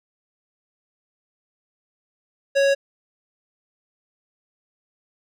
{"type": "tone with hard clipping", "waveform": "sine", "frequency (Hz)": 554, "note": "C#5", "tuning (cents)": -1, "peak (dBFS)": -17, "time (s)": [2.55, 2.75], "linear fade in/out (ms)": 20, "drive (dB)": 17, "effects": []}